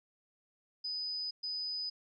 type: tone bursts at uneven times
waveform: sine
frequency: 4992 Hz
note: D#8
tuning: 5 cents sharp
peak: -35 dBFS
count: 2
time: 0.84-1.31 / 1.43-1.9 s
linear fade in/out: 10 ms
effects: none